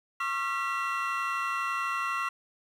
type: tone cluster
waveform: triangle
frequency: 1094 / 1206 / 1364 / 1955 / 2718 Hz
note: C#6 / D6 / F6 / B6 / F7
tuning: -23 / +46 / -41 / -18 / -48 cents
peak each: -31 / -38 / -31 / -35 / -35 dBFS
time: 0.2-2.29 s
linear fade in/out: 5 ms
effects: 10-bit